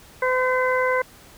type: harmonic tone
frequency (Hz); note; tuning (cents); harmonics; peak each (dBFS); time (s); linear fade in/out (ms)
510; C5; -44; 1 / 2 / 3 / 4; -21 / -24 / -26 / -27; 0.22-1.02; 5
effects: pink hiss -48 dBFS RMS until 1.37 s